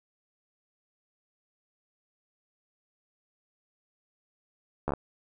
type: slowing click train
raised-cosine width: 1 ms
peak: -15 dBFS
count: 5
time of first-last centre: 4.88-4.936 s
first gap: 13 ms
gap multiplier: 1.05
effects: none